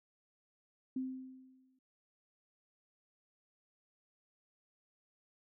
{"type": "tone with exponential decay", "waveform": "sine", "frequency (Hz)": 259.9, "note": "C4", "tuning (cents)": -11, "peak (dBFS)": -33, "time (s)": [0.96, 1.79], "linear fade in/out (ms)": 5, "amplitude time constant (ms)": 180, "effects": []}